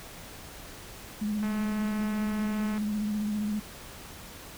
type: tone with vibrato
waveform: sine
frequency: 210 Hz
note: G#3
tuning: 19 cents sharp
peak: -27 dBFS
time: 1.21-3.6 s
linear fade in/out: 10 ms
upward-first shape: sine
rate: 15 Hz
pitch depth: 34 cents each way
type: click train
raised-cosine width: 0.5 ms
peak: -26 dBFS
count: 291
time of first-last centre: 1.43-2.779 s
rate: 215 Hz
effects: pink hiss -45 dBFS RMS until 4.57 s